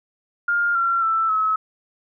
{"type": "tone with pitch steps", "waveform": "sine", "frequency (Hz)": [1408, 1367.1, 1327.4, 1288.9], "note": ["F6", "F6", "E6", "E6"], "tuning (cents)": [14, -37, 12, -39], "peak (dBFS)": -17, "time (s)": [0.48, 1.56], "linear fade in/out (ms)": 5, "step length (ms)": 270, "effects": []}